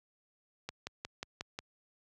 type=click train; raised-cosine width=0.2 ms; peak=-21 dBFS; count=6; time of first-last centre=0.69-1.589 s; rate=5.56 Hz; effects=high-pass 60 Hz 12 dB/octave